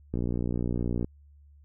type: click train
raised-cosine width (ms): 3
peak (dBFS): -17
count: 55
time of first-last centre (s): 0.14-1.045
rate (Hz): 59.7
effects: added 72 Hz sine -52 dBFS peak until 1.64 s